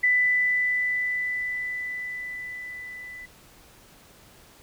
sine tone with level ramp, 1991 Hz, B6, 14 cents sharp, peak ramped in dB -17 to -38 dBFS, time 0.03-3.26 s, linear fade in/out 10 ms, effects pink hiss -53 dBFS RMS until 4.62 s

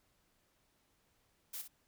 blue noise with echo, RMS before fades -43 dBFS, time 1.53-1.62 s, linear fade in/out 10 ms, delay 60 ms, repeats 1, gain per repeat -9 dB, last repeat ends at 1.68 s, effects pink hiss -75 dBFS RMS until 1.87 s

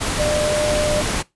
sine tone in noise, 601 Hz, D5, 40 cents sharp, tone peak -18 dBFS, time 0.18-1.02 s, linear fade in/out 20 ms, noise pink, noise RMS -22 dBFS, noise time 0-1.23 s, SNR +1 dB, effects noise-tail reverb RT60 0.2 s tail -21 dB re dry + resampled to 24000 Hz

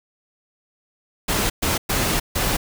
pink noise bursts at uneven times, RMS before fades -21 dBFS, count 4, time 1.28-1.5 / 1.62-1.78 / 1.89-2.2 / 2.35-2.57 s, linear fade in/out 10 ms, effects none

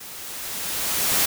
white noise with level ramp, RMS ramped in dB -39 to -19 dBFS, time 0-1.26 s, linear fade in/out 10 ms, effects none

